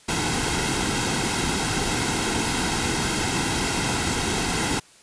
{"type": "noise with comb filter", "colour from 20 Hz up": "pink", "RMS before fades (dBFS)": -24, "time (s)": [0.08, 4.8], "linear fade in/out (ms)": 10, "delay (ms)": 1.7, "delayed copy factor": -0.6, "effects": ["white hiss -52 dBFS RMS until 5.02 s", "resampled to 22050 Hz"]}